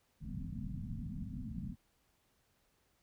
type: low-pass noise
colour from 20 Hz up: white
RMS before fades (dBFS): -42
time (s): 0.2-1.76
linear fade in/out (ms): 50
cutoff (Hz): 250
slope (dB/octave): 96
effects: pink hiss -75 dBFS RMS until 3.02 s